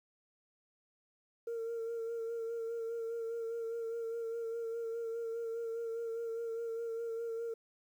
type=tone with vibrato; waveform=sine; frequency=459.4 Hz; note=A#4; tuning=25 cents flat; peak=-34 dBFS; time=1.47-7.54 s; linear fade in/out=5 ms; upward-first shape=sine; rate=4.9 Hz; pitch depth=27 cents each way; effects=tanh soft clip ceiling -34 dBFS + 11-bit